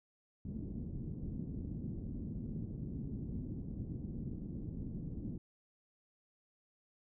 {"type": "low-pass noise", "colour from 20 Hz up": "white", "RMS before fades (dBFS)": -42, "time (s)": [0.45, 5.38], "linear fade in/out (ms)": 2, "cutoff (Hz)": 250, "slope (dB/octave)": 24, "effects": []}